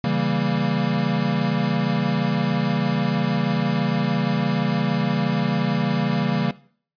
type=chord; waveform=square; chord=C# diminished seventh; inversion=none; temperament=equal; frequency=138.59 / 164.81 / 196 / 233.1 Hz; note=C#3 / E3 / G3 / Bb3; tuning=0 / 0 / 0 / 0 cents; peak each=-26 dBFS; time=0.04-6.51 s; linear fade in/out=2 ms; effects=noise-tail reverb RT60 0.5 s tail -19 dB re dry + resampled to 11025 Hz